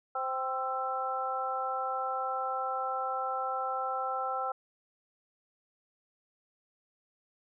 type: harmonic tone with a mistuned harmonic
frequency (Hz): 260.5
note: C4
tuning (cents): -7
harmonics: 2 / 3 / 4 / 5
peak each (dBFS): -38 / -34 / -42 / -34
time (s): 0.15-4.52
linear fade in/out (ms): 5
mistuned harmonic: 5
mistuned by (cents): +34
effects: none